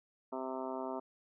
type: harmonic tone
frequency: 130.81 Hz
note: C3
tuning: in tune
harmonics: 2 / 3 / 4 / 5 / 6 / 7 / 8 / 9 / 10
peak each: -43 / -43 / -48 / -42 / -51 / -44 / -51 / -50 / -54 dBFS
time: 0.32-1 s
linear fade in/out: 10 ms
effects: none